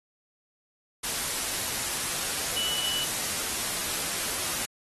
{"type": "tone in noise", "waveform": "sine", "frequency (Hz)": 2960, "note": "F#7", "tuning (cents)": 0, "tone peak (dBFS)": -29, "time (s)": [2.56, 3.05], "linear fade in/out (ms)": 10, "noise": "white", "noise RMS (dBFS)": -30, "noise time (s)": [1.03, 4.66], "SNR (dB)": -2, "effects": ["AAC 32 kbps"]}